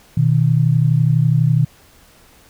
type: tone pair together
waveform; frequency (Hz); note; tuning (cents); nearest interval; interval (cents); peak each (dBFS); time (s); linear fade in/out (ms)
sine; 123.47 / 155.56; B2 / D#3; 0 / 0; major third; 400; -14; 0.17-1.65; 5
effects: pink hiss -49 dBFS RMS until 2.49 s